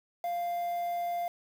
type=tone with quantisation; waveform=triangle; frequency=697 Hz; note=F5; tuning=4 cents flat; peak=-28 dBFS; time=0.24-1.28 s; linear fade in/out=2 ms; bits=8; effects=none